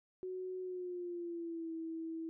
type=tone with pitch glide; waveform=sine; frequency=370 to 325.8 Hz; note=F#4 to E4; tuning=0 to -20 cents; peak=-39 dBFS; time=0.23-2.29 s; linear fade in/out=0 ms; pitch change=-220 cents; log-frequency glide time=0.61-1.72 s; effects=none